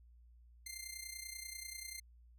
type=tone with amplitude modulation; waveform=10% pulse; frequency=2093 Hz; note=C7; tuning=in tune; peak=-33 dBFS; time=0.66-2 s; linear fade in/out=5 ms; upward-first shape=sine; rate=30.3 Hz; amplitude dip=70%; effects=added 59 Hz sine -59 dBFS peak until 2.38 s